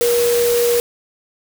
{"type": "tone in noise", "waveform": "sine", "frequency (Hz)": 476.7, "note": "A#4", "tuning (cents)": 39, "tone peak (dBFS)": -13, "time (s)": [0.01, 0.8], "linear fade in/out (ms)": 0, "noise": "white", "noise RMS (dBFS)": -23, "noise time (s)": [0.01, 0.8], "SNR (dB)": 7, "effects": []}